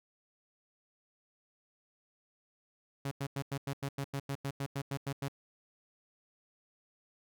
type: tone bursts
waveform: sawtooth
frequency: 138.59 Hz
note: C#3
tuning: in tune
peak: -30 dBFS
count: 15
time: 3.05-5.283 s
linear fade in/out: 5 ms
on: 63 ms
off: 92 ms
effects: none